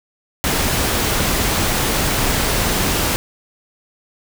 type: noise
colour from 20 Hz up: pink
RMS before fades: -18 dBFS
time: 0.44-3.16 s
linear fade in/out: 0 ms
effects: none